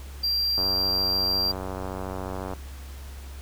triangle tone, 4735 Hz, D8, 13 cents sharp, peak -21 dBFS, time 0.23-1.52 s, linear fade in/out 10 ms
click train, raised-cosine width 1 ms, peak -19 dBFS, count 185, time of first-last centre 0.58-2.535 s, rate 94.1 Hz
effects added 68 Hz sine -37 dBFS peak until 3.41 s + pink hiss -48 dBFS RMS until 3.41 s

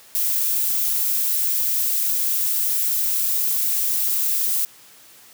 violet noise, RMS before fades -21 dBFS, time 0.15-4.65 s, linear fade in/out 0 ms, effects white hiss -48 dBFS RMS until 5.33 s + high-pass 100 Hz 12 dB/octave

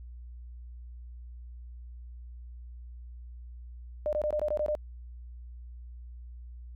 sine tone bursts, 602 Hz, D5, 43 cents sharp, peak -26 dBFS, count 8, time 4.06-4.751 s, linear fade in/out 0 ms, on 68 ms, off 21 ms, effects added 60 Hz sine -42 dBFS peak until 6.75 s

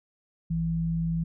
sine tone pair together, 55 / 164.81 Hz, A1 / E3, 0 / 0 cents, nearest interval octave + perfect fifth, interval 1900 cents, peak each -34 / -25 dBFS, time 0.5-1.24 s, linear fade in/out 10 ms, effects none

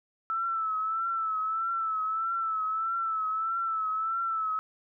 sine tone with vibrato, 1318.5 Hz, E6, in tune, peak -27 dBFS, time 0.3-4.59 s, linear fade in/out 0 ms, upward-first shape triangle, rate 1.6 Hz, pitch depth 60 cents each way, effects none

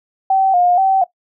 sine tone with vibrato, 740 Hz, F#5, in tune, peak -10 dBFS, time 0.3-1.04 s, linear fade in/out 5 ms, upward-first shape square, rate 2.1 Hz, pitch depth 68 cents each way, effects noise-tail reverb RT60 0.1 s tail -18 dB re dry

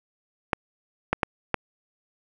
clicks, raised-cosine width 0.5 ms, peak -6 dBFS, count 4, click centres 0.532 / 1.13 / 1.232 / 1.543 s, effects none

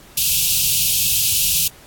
white band-stop noise, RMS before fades -17 dBFS, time 0.17-1.68 s, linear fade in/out 5 ms, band 170 to 2500 Hz, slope 96 dB/octave, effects pink hiss -45 dBFS RMS until 1.86 s + AAC 64 kbps

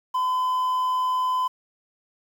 triangle tone with quantisation, 1015 Hz, B5, 47 cents sharp, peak -19 dBFS, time 0.14-1.48 s, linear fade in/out 10 ms, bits 8, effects none

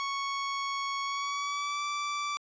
sawtooth tone with pitch glide, 1108.7 to 1164.5 Hz, C#6 to D6, 0 to -15 cents, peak -27 dBFS, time 0-2.37 s, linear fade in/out 0 ms, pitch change +85 cents, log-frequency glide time 1.03-1.84 s, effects resampled to 16000 Hz

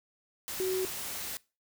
sine tone in noise, 373.7 Hz, F#4, 17 cents sharp, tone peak -28 dBFS, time 0.6-0.85 s, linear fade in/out 0 ms, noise white, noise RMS -38 dBFS, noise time 0.48-1.37 s, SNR +7 dB, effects noise-tail reverb RT60 0.3 s tail -22 dB re dry

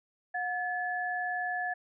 sine tone pair together, 723.6 / 1721 Hz, F#5 / A6, -39 / -39 cents, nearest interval octave + minor third, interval 1500 cents, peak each -33 / -33 dBFS, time 0.34-1.74 s, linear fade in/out 10 ms, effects none

